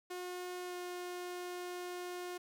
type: tone with pitch glide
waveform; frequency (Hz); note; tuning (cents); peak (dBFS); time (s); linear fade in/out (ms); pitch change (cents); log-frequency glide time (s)
sawtooth; 360.3 to 357.4; F#4 to F4; -46 to +40; -37; 0.1-2.38; 10; -14; 0.67-0.74
effects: 11-bit